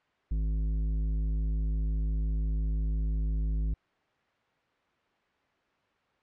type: tone with tanh clipping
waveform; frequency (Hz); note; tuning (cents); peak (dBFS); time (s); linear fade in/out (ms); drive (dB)
sine; 52.9; G#1; +33; -28; 0.31-3.74; 5; 10
effects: white hiss -69 dBFS RMS until 6.22 s + low-pass 2000 Hz 12 dB/octave